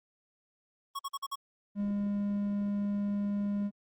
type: tone bursts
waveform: square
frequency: 1104 Hz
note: C#6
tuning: 7 cents flat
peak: -34 dBFS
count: 5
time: 0.95-1.357 s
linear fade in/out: 10 ms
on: 43 ms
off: 48 ms
type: tone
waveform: triangle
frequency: 203.2 Hz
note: G#3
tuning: 38 cents flat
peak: -27 dBFS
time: 1.75-3.71 s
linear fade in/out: 50 ms
effects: Opus 24 kbps